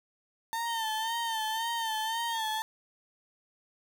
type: tone with vibrato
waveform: 35% pulse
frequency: 900 Hz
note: A5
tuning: 39 cents sharp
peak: -29 dBFS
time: 0.53-2.62 s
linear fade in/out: 0 ms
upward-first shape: sine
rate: 1.9 Hz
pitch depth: 65 cents each way
type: tone with pitch glide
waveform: triangle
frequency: 3100 to 3322 Hz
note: G7 to G#7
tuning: -20 to 0 cents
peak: -36 dBFS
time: 0.65-2.62 s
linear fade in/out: 50 ms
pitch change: +120 cents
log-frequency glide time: 2.27-2.39 s
effects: none